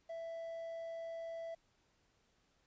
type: tone with quantisation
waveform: triangle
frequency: 662 Hz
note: E5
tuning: 7 cents sharp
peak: -40 dBFS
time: 0.09-1.55 s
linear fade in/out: 10 ms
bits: 11
effects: pink hiss -75 dBFS RMS until 2.66 s + resampled to 16000 Hz